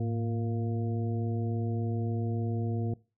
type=harmonic tone with a mistuned harmonic; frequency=116.54 Hz; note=A#2; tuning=in tune; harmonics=1 / 2 / 3 / 4 / 6; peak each=-29 / -35 / -39 / -41 / -45 dBFS; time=0-2.94 s; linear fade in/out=5 ms; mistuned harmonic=1; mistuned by=-110 cents; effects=noise-tail reverb RT60 0.3 s tail -21 dB re dry